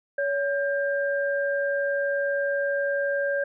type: tone pair together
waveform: sine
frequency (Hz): 564 / 1595.2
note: C#5 / G6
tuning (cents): +30 / +30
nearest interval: octave + tritone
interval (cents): 1800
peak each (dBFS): -24 / -28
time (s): 0.18-3.44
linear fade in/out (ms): 5
effects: none